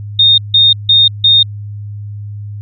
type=tone bursts; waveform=sine; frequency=3679 Hz; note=A#7; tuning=24 cents flat; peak=-4 dBFS; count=4; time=0.19-1.43 s; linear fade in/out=5 ms; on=190 ms; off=160 ms; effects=added 103 Hz sine -22 dBFS peak until 2.61 s